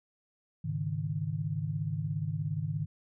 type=chord; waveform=sine; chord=Ab suspended fourth; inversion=none; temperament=equal; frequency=103.83 / 138.59 / 155.56 Hz; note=Ab2 / Db3 / Eb3; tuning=0 / 0 / 0 cents; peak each=-36 / -36 / -33 dBFS; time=0.64-2.86 s; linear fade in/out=10 ms; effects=none